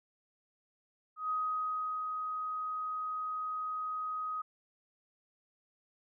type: tone with ADSR envelope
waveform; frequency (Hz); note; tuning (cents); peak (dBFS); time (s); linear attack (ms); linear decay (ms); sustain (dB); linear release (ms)
sine; 1256; D#6; +16; -30; 1.16-4.42; 140; 740; -4; 9
effects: none